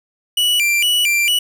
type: tone with vibrato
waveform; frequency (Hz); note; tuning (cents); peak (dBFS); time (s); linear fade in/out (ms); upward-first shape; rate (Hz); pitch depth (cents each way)
45% pulse; 2637; E7; 0; -13; 0.37-1.39; 5; square; 2.2; 190
effects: none